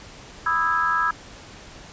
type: chord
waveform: sine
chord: E major seventh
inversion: second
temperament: just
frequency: 988.9 / 1236.1 / 1318.5 / 1648.1 Hz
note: B5 / D#6 / E6 / G#6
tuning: +2 / -12 / 0 / -14 cents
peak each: -26 / -28 / -22 / -24 dBFS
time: 0.46-1.11 s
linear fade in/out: 5 ms
effects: pink hiss -43 dBFS RMS until 1.92 s + resampled to 16000 Hz